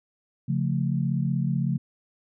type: chord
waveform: sine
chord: Db augmented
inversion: none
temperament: equal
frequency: 138.59 / 174.61 / 220 Hz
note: Db3 / F3 / A3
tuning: 0 / 0 / 0 cents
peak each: -25 / -27 / -30 dBFS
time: 0.48-1.78 s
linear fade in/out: 10 ms
effects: none